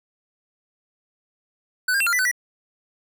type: tone with pitch steps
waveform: square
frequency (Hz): 1499 / 1606 / 2703 / 1396 / 1985 / 1510 / 1946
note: F#6 / G6 / E7 / F6 / B6 / F#6 / B6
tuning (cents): +22 / +41 / +43 / -1 / +8 / +35 / -26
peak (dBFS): -19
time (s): 1.88-2.314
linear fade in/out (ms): 5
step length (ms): 62
effects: none